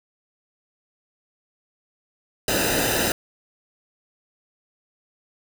pink noise with comb filter, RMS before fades -22 dBFS, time 2.48-3.12 s, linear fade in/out 2 ms, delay 0.9 ms, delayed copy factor -0.8, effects none

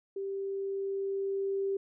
sine tone with level ramp, 392 Hz, G4, in tune, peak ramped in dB -33 to -28 dBFS, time 0.16-1.77 s, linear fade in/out 5 ms, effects none

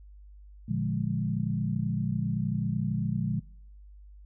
sine chord, Bb dominant seventh, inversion none, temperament equal, 116.54 / 146.83 / 174.61 / 207.7 Hz, Bb2 / D3 / F3 / Ab3, 0 / 0 / 0 / 0 cents, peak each -32 dBFS, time 0.68-3.4 s, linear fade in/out 10 ms, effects noise-tail reverb RT60 0.7 s tail -25 dB re dry + added 50 Hz sine -47 dBFS peak until 4.25 s

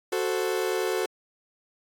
40% pulse chord, F# diminished, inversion none, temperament equal, 370 / 440 / 523.3 Hz, F#4 / A4 / C5, 0 / 0 / 0 cents, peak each -27 / -28 / -32 dBFS, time 0.12-1.06 s, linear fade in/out 5 ms, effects AAC 64 kbps

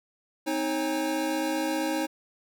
square tone cluster, 258.2 / 313.3 / 545 / 813 Hz, C4 / D#4 / C#5 / G#5, -23 / +12 / -29 / -37 cents, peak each -37 / -29 / -33 / -36 dBFS, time 0.46-2.07 s, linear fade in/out 20 ms, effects none

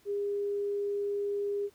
sine tone, 405.6 Hz, G#4, 41 cents flat, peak -29 dBFS, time 0.05-1.7 s, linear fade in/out 50 ms, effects pink hiss -64 dBFS RMS until 1.74 s + high-pass 60 Hz 12 dB/octave

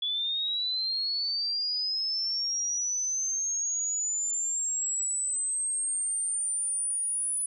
sine linear sweep, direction up, 3413 to 9956 Hz, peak -27 dBFS, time 0.02-7.46 s, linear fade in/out 5 ms, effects none

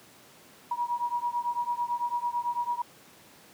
sine beating tone pair, 956 / 965 Hz, A#5 / B5, +43 / -40 cents, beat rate 9 Hz, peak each -30 / -31 dBFS, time 0.71-2.82 s, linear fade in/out 5 ms, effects pink hiss -54 dBFS RMS until 3.53 s + high-pass 150 Hz 12 dB/octave

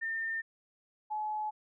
sine tone pair in turn, 1808 / 853.3 Hz, A6 / G#5, +47 / +47 cents, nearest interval octave + minor second, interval 1300 cents, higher first, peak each -32 / -32 dBFS, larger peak neither, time 0.01-0.42 / 1.1-1.51 s, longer neither, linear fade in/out 20 ms, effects none

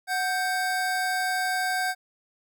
square tone pair together, 740 / 1568 Hz, F#5 / G6, 0 / 0 cents, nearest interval octave + minor second, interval 1300 cents, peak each -28 dBFS, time 0.07-1.95 s, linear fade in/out 50 ms, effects none

